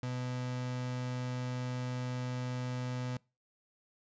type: tone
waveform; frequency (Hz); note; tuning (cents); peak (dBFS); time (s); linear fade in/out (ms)
35% pulse; 125.4; B2; +27; -33; 0.03-3.17; 2
effects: noise-tail reverb RT60 0.3 s tail -25 dB re dry + resampled to 16000 Hz